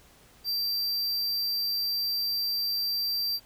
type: tone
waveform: square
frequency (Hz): 4699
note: D8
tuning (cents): 0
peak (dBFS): -27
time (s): 0.44-3.4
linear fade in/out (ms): 50
effects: pink hiss -57 dBFS RMS until 3.45 s